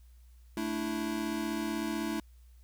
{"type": "chord", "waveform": "square", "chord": "A suspended fourth", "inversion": "none", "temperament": "equal", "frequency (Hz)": [220, 293.7, 329.6], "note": ["A3", "D4", "E4"], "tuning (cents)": [0, 0, 0], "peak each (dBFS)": [-37, -38, -36], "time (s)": [0.57, 2.2], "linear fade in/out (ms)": 2, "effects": ["added 60 Hz sine -53 dBFS peak until 2.63 s", "white hiss -71 dBFS RMS until 2.63 s"]}